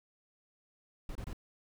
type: noise bursts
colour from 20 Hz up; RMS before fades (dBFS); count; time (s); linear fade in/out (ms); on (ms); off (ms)
brown; -40; 3; 1.09-1.331; 2; 63; 26
effects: none